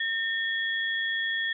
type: tone pair together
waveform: sine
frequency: 1814 / 3342 Hz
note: A#6 / G#7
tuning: -48 / +10 cents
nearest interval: major seventh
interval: 1058 cents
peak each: -27 / -32 dBFS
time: 0-1.53 s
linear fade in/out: 5 ms
effects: none